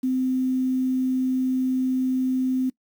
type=tone with quantisation; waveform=sine; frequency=258.1 Hz; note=C4; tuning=23 cents flat; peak=-20 dBFS; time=0.03-2.7 s; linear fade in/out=10 ms; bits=8; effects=noise-tail reverb RT60 0.1 s tail -22 dB re dry